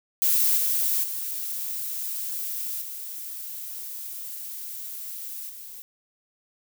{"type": "noise with level steps", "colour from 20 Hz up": "violet", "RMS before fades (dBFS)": [-21, -24, -31, -36, -41], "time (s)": [0.22, 5.82], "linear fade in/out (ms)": 0, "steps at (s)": [0.57, 1.03, 2.81, 5.49], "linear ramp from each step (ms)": 10, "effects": []}